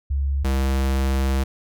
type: tone pair in turn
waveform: sine / square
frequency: 69.3 / 66.84 Hz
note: C#2 / C2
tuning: 0 / +38 cents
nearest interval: minor second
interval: 62 cents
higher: first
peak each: -19 dBFS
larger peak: neither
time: 0.1-0.44 / 0.44-1.44 s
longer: second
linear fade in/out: 10 ms
effects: none